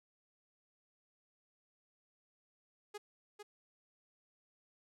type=tone with echo; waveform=sawtooth; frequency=415.3 Hz; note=G#4; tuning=in tune; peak=-39 dBFS; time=2.94-2.98 s; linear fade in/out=10 ms; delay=450 ms; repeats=1; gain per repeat=-5 dB; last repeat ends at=3.43 s; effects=low-pass 12000 Hz 12 dB/octave